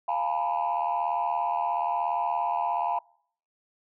sine tone cluster, 696 / 828 / 905 / 986 Hz, F5 / G#5 / A5 / B5, -6 / -5 / +48 / -3 cents, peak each -29 dBFS, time 0.08-2.99 s, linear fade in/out 5 ms, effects noise-tail reverb RT60 0.6 s tail -25 dB re dry + tanh soft clip ceiling -19 dBFS

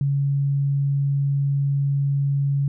sine tone, 140 Hz, C#3, 18 cents sharp, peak -18 dBFS, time 0.01-2.68 s, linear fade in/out 2 ms, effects none

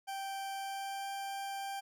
40% pulse tone with pitch glide, 782 to 787.9 Hz, G5 to G5, -4 to +9 cents, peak -37 dBFS, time 0.07-1.81 s, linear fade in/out 20 ms, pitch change +13 cents, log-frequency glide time 0.55-1.13 s, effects none

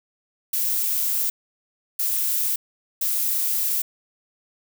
violet noise bursts at uneven times, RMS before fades -23 dBFS, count 3, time 0.53-1.3 / 1.99-2.56 / 3.01-3.82 s, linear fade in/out 5 ms, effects none

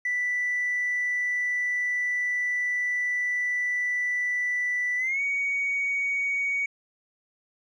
triangle tone with pitch glide, 1975.5 to 2243 Hz, B6 to C#7, 0 to +20 cents, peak -21 dBFS, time 0.05-6.66 s, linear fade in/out 5 ms, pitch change +220 cents, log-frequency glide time 4.97-5.21 s, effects tanh soft clip ceiling -21 dBFS + resampled to 22050 Hz

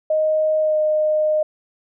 sine tone with pitch glide, 622.3 to 614.8 Hz, D#5 to D#5, 0 to -21 cents, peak -15 dBFS, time 0.1-1.43 s, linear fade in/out 5 ms, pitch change -21 cents, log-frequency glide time 0.6-0.78 s, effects none

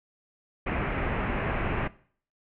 pink low-pass noise, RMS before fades -29 dBFS, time 0.66-1.88 s, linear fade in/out 10 ms, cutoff 2600 Hz, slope 48 dB/octave, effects noise-tail reverb RT60 0.5 s tail -19 dB re dry

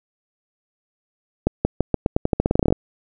accelerating click train, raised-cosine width 2 ms, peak -3 dBFS, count 18, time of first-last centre 1.47-2.725 s, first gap 180 ms, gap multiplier 0.87, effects none

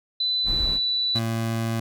sine tone with pitch glide, 4000 to 3963 Hz, B7 to B7, +21 to +5 cents, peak -21 dBFS, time 0.2-1.19 s, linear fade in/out 5 ms, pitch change -16 cents, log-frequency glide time 0.4-0.71 s
brown noise, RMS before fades -29 dBFS, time 0.44-0.8 s, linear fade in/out 50 ms
25% pulse tone, 113.7 Hz, A#2, 43 cents flat, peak -20 dBFS, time 1.15-1.8 s, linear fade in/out 5 ms
effects none

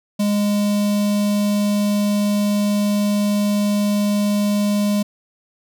square tone with notch filter, 205.7 Hz, G#3, 16 cents flat, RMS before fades -18 dBFS, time 0.19-5.03 s, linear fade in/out 10 ms, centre 1600 Hz, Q 0.82, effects none

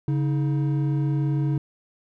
triangle tone pair together, 140.8 / 315.9 Hz, C#3 / D#4, +27 / +26 cents, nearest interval octave + major second, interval 1399 cents, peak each -19 / -27 dBFS, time 0.08-1.58 s, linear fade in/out 2 ms, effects none

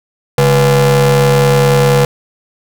45% pulse ring-modulated tone, 174.61 Hz, F3, in tune, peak -4 dBFS, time 0.38-2.05 s, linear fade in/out 2 ms, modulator 314 Hz, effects none

